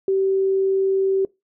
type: tone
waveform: sine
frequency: 385.8 Hz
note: G4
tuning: 28 cents flat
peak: -16 dBFS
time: 0.08-1.25 s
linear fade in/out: 2 ms
effects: noise-tail reverb RT60 0.2 s tail -22 dB re dry